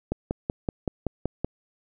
click train, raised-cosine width 2 ms, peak -12 dBFS, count 8, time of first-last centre 0.12-1.446 s, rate 5.28 Hz, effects none

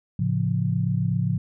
sine chord, A augmented, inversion none, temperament equal with one note detuned, 110 / 137.79 / 174.61 Hz, A2 / C#3 / E#3, 0 / -10 / 0 cents, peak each -25 dBFS, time 0.19-1.38 s, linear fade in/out 5 ms, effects none

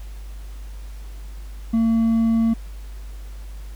triangle tone with hard clipping, 226.9 Hz, A#3, 47 cents flat, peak -16 dBFS, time 1.73-2.54 s, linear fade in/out 10 ms, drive 5 dB, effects added 50 Hz sine -32 dBFS peak until 3.75 s + pink hiss -50 dBFS RMS until 3.75 s

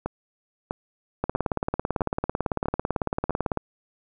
two click trains, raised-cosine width 1 ms, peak -13 / -10 dBFS, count 6 / 43, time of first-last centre 0.06-3.307 / 1.24-3.573 s, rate 1.54 / 18 Hz, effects none

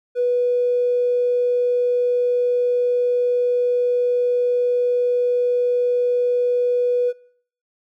triangle tone, 490.3 Hz, B4, 13 cents flat, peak -12 dBFS, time 0.15-7.13 s, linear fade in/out 50 ms, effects noise-tail reverb RT60 0.6 s tail -26 dB re dry + tanh soft clip ceiling -14 dBFS

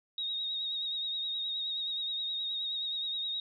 sine tone with vibrato, 3760 Hz, A#7, 14 cents sharp, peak -32 dBFS, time 0.18-3.4 s, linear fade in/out 2 ms, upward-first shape triangle, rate 9.5 Hz, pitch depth 46 cents each way, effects none

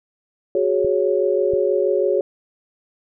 sine chord, F# suspended second, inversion none, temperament just, 370 / 416.2 / 555 Hz, F#4 / G#4 / C#5, 0 / +4 / +2 cents, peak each -20 dBFS, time 0.55-2.21 s, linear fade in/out 2 ms
clicks, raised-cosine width 5 ms, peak -21 dBFS, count 2, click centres 0.847 / 1.536 s
effects none

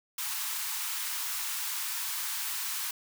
white high-pass noise, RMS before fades -34 dBFS, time 0.18-2.91 s, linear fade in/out 5 ms, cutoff 840 Hz, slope 96 dB/octave, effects none

